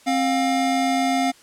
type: tone pair together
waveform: square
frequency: 265.6 / 709 Hz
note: C4 / F5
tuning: +26 / +26 cents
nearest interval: octave + perfect fourth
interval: 1700 cents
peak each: -22 dBFS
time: 0.06-1.32 s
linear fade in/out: 20 ms
effects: white hiss -51 dBFS RMS until 1.42 s + low-pass 9000 Hz 12 dB/octave